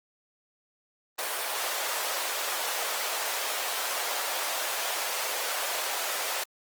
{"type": "high-pass noise", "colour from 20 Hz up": "pink", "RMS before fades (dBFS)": -31, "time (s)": [1.18, 6.44], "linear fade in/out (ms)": 10, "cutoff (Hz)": 540, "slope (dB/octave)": 24, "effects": ["Opus 24 kbps"]}